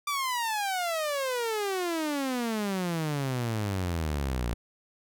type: exponential sweep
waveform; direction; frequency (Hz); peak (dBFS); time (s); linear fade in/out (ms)
sawtooth; down; 1185 to 56.2; -24; 0.07-4.54; 5
effects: none